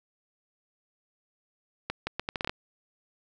accelerating click train, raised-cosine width 0.3 ms, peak -14 dBFS, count 9, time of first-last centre 1.9-2.495 s, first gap 170 ms, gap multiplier 0.74, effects none

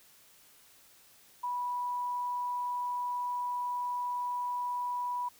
sine tone, 981 Hz, B5, 12 cents flat, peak -31 dBFS, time 1.43-5.29 s, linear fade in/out 10 ms, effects white hiss -60 dBFS RMS until 5.39 s

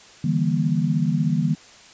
sine chord, E half-diminished seventh, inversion third, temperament just, 148.33 / 164.81 / 197.78 / 237.3 Hz, D3 / E3 / G3 / Bb3, +18 / 0 / +16 / +31 cents, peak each -23 / -22 / -26 / -25 dBFS, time 0.24-1.55 s, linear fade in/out 5 ms, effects white hiss -47 dBFS RMS until 1.93 s + resampled to 16000 Hz

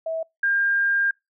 sine tone pair in turn, 649 / 1604.5 Hz, E5 / G6, -27 / +40 cents, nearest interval octave + major third, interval 1567 cents, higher second, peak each -24 / -18 dBFS, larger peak second, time 0.06-0.23 / 0.43-1.11 s, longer second, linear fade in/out 5 ms, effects noise-tail reverb RT60 0.2 s tail -26 dB re dry

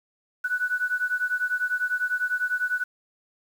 sine beating tone pair, 1480 / 1490 Hz, F#6 / F#6, 0 / +12 cents, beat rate 10 Hz, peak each -26 / -27 dBFS, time 0.44-2.84 s, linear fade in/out 10 ms, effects 8-bit

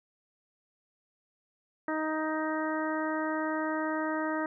harmonic tone, 312.6 Hz, D#4, 8 cents sharp, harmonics 1 / 2 / 3 / 4 / 5 / 6, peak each -32 / -35 / -37 / -38 / -39 / -40 dBFS, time 1.88-4.46 s, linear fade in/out 2 ms, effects none

